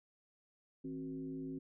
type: tone with frequency modulation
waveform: sine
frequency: 266.6 Hz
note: C4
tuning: 33 cents sharp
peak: -40 dBFS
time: 0.84-1.59 s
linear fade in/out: 10 ms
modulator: 106 Hz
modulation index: 0.78
effects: none